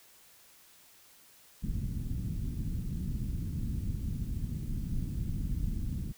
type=low-pass noise; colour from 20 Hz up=pink; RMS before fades=-34 dBFS; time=1.62-6.13 s; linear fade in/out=20 ms; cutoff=220 Hz; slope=24 dB/octave; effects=white hiss -59 dBFS RMS until 6.17 s